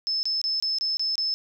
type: tone bursts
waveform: sine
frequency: 5240 Hz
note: E8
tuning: 11 cents flat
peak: -23 dBFS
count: 7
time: 0.07-1.34 s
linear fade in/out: 0 ms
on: 160 ms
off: 25 ms
effects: 10-bit